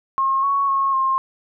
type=tone with pitch steps; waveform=sine; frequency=1076 / 1112 / 1090 / 1064 Hz; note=C6 / C#6 / C#6 / C6; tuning=+48 / +5 / -29 / +29 cents; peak=-16 dBFS; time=0.18-1.18 s; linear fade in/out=0 ms; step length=250 ms; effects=none